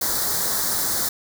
white band-stop noise, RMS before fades -23 dBFS, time 0.01-1.09 s, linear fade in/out 5 ms, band 1900 to 3800 Hz, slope 48 dB/octave, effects none

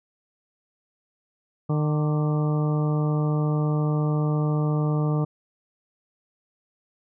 harmonic tone with a mistuned harmonic, 151.2 Hz, D#3, 49 cents flat, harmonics 1 / 2 / 3 / 4 / 5 / 6 / 7 / 8, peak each -21 / -30 / -32 / -36 / -39 / -41 / -43 / -38 dBFS, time 1.69-5.25 s, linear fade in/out 10 ms, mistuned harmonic 8, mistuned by -54 cents, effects none

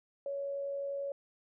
sine tone with amplitude modulation, 559 Hz, C#5, 14 cents sharp, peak -33 dBFS, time 0.26-1.12 s, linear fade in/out 2 ms, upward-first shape sine, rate 91.5 Hz, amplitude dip 25%, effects none

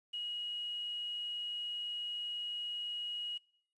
sine tone with quantisation, 2897 Hz, F#7, 37 cents flat, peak -37 dBFS, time 0.13-3.38 s, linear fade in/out 10 ms, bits 10, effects noise-tail reverb RT60 0.6 s tail -22 dB re dry + resampled to 24000 Hz

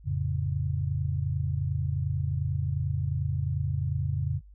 sine chord, F augmented, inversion none, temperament equal, 87.31 / 110 / 138.59 Hz, F2 / A2 / C#3, 0 / 0 / 0 cents, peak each -30 / -33 / -29 dBFS, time 0.04-4.41 s, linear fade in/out 50 ms, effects noise-tail reverb RT60 0.1 s tail -25 dB re dry + added 50 Hz sine -48 dBFS peak until 4.54 s

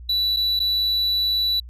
triangle tone with dropouts, 3951 Hz, B7, in tune, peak -17 dBFS, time 0.09-1.6 s, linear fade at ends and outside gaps 5 ms, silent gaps 0.364-0.368 / 0.593-0.6 s, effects added 60 Hz sine -36 dBFS peak until 1.69 s + resampled to 32000 Hz

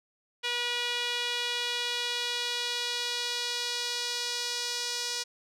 sawtooth tone with band-pass filter sweep, 483.4 Hz, B4, 37 cents flat, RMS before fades -32 dBFS, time 0.43-5.24 s, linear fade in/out 20 ms, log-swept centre 3100 to 5100 Hz, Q 2, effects none

